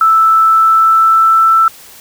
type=tone with pitch glide; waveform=sine; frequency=1318.5 to 1328.4 Hz; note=E6 to E6; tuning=0 to +13 cents; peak=-5 dBFS; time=0.01-1.68 s; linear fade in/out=2 ms; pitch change=+13 cents; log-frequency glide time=0.43-1.56 s; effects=white hiss -37 dBFS RMS until 2 s